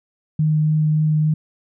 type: tone with vibrato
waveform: sine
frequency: 154.1 Hz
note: D#3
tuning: 16 cents flat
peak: -14 dBFS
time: 0.39-1.34 s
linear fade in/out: 5 ms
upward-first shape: triangle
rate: 3.5 Hz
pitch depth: 10 cents each way
effects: none